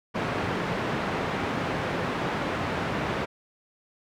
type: band-pass noise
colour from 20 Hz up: pink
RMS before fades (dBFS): -29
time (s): 0.14-3.26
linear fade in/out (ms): 20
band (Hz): 130 to 2100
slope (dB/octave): 12
effects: none